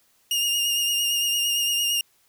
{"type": "tone with vibrato", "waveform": "sawtooth", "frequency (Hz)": 2835, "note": "F7", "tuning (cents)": 25, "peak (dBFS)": -18, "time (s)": [0.31, 2.01], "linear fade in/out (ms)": 2, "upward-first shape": "triangle", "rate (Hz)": 8.8, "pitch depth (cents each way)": 34, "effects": ["white hiss -63 dBFS RMS until 2.28 s"]}